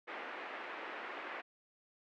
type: band-pass noise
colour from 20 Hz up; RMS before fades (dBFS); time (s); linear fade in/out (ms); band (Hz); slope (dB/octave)
white; -45; 0.07-1.42; 20; 300 to 2200; 24
effects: none